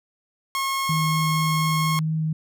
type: tone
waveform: sawtooth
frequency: 1084 Hz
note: C#6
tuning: 39 cents flat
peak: -19 dBFS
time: 0.55-1.99 s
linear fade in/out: 0 ms
type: tone with vibrato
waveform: sine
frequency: 157.9 Hz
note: D#3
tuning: 26 cents sharp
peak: -21 dBFS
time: 0.89-2.33 s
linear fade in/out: 5 ms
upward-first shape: sine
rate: 4.2 Hz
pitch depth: 8 cents each way
effects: none